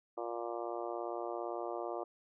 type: harmonic tone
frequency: 117.7 Hz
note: A#2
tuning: 17 cents sharp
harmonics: 3 / 4 / 5 / 6 / 7 / 8 / 9 / 10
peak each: -42 / -44 / -43 / -43 / -49 / -50 / -51 / -49 dBFS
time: 0.17-2.04 s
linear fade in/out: 10 ms
effects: none

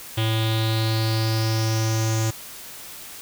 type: tone with low-pass filter sweep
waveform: square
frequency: 111.1 Hz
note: A2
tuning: 17 cents sharp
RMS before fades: -22 dBFS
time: 0.17-2.31 s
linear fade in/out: 10 ms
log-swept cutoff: 3300 to 6900 Hz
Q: 5.9
effects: white hiss -39 dBFS RMS until 3.21 s

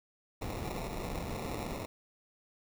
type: noise with sample-and-hold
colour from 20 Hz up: pink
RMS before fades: -38 dBFS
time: 0.41-1.86 s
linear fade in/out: 10 ms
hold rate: 1575 Hz
effects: none

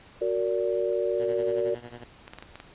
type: chord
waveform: sine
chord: Gb augmented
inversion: none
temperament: just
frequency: 370 / 462.5 / 578.1 Hz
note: Gb4 / Bb4 / D5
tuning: 0 / -14 / -27 cents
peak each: -28 dBFS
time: 0.21-1.75 s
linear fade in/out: 10 ms
type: tone with tremolo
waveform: 10% pulse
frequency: 120 Hz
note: B2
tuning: 49 cents flat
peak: -30 dBFS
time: 1.2-2.04 s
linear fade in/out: 0 ms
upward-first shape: sine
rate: 11 Hz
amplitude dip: 80%
type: clicks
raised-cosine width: 0.3 ms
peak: -25 dBFS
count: 6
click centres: 2.279 / 2.335 / 2.386 / 2.425 / 2.556 / 2.601 s
effects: pink hiss -52 dBFS RMS until 2.74 s + resampled to 8000 Hz

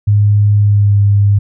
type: tone with pitch glide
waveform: sine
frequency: 103.4 to 101.33 Hz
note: G#2 to G#2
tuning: -7 to -42 cents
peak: -6 dBFS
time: 0.07-1.39 s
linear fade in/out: 10 ms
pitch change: -35 cents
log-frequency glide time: 0.57-0.99 s
effects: none

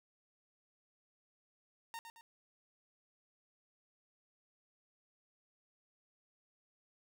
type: tone with echo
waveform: sawtooth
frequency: 919 Hz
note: A#5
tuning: 25 cents flat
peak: -39 dBFS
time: 1.94-1.99 s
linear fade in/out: 0 ms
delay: 110 ms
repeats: 2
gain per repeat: -7 dB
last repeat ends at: 2.21 s
effects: none

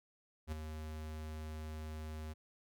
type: tone with ADSR envelope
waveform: square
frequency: 77.78 Hz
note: D#2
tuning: in tune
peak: -36 dBFS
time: 0.47-2.34 s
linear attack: 52 ms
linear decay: 8 ms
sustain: -7 dB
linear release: 22 ms
effects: none

